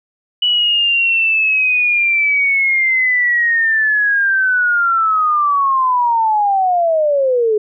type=linear sweep; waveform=sine; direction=down; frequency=2960 to 415.3 Hz; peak=-11 dBFS; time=0.42-7.58 s; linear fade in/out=5 ms; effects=none